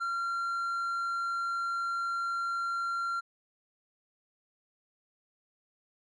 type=tone; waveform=triangle; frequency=1376 Hz; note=F6; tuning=26 cents flat; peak=-28 dBFS; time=0-3.21 s; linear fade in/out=20 ms; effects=resampled to 22050 Hz